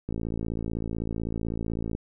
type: click train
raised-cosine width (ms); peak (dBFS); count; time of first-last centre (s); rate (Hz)
3; -18; 105; 0.09-1.95; 55.9
effects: none